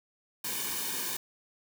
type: noise with comb filter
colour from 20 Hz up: white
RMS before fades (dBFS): -34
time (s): 0.44-1.17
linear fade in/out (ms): 5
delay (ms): 1.5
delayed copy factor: -0.75
effects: none